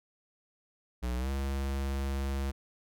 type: tone with pitch glide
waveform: square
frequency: 61.2 to 68.3 Hz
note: B1 to C#2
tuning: -15 to -25 cents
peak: -31 dBFS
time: 1.02-2.52 s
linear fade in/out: 20 ms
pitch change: +190 cents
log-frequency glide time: 1.16-1.3 s
effects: none